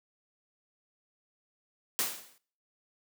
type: noise with exponential decay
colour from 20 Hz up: white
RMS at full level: -27 dBFS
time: 1.99-2.38 s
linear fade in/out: 0 ms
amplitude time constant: 84 ms
effects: noise-tail reverb RT60 0.5 s tail -21 dB re dry + high-pass 200 Hz 12 dB/octave